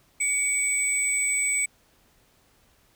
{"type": "tone pair together", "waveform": "sine", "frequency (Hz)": [2256, 7986], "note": ["C#7", "B8"], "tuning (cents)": [30, 18], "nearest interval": "octave + minor seventh", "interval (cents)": 2188, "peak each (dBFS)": [-24, -23], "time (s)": [0.2, 1.66], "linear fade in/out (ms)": 10, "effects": ["tanh soft clip ceiling -17 dBFS", "pink hiss -62 dBFS RMS until 2.95 s"]}